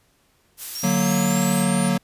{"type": "noise", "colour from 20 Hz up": "blue", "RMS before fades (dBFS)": -31, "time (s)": [0.57, 1.66], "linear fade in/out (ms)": 50}
{"type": "exponential sweep", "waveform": "sine", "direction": "up", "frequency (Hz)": [5490, 9570], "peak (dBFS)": -29, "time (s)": [0.75, 1.89], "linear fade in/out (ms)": 5}
{"type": "chord", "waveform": "square", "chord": "D augmented", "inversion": "none", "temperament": "equal", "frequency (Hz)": [146.83, 185, 233.1], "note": ["D3", "F#3", "A#3"], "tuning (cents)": [0, 0, 0], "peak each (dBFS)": [-27, -21, -24], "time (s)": [0.83, 1.98], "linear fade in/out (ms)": 10}
{"effects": ["pink hiss -62 dBFS RMS until 2.03 s", "resampled to 32000 Hz"]}